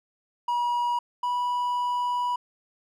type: tone pair in turn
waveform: triangle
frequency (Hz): 963 / 979.3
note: B5 / B5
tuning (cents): -44 / -15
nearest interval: unison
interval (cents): 29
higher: second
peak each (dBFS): -21 / -22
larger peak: first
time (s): 0.48-0.99 / 1.23-2.36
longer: second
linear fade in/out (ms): 5
effects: none